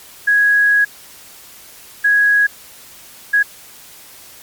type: tone bursts at uneven times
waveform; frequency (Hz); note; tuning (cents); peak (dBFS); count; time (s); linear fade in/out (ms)
sine; 1661.2; G#6; 0; -9; 3; 0.27-0.85 / 2.04-2.47 / 3.33-3.43; 10
effects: white hiss -40 dBFS RMS until 4.42 s + MP3 96 kbps